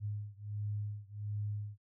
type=beating tone pair; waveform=sine; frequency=103.4 / 104.8 Hz; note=G#2 / G#2; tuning=-7 / +16 cents; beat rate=1.4 Hz; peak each=-39 / -40 dBFS; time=0-1.78 s; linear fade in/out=50 ms; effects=none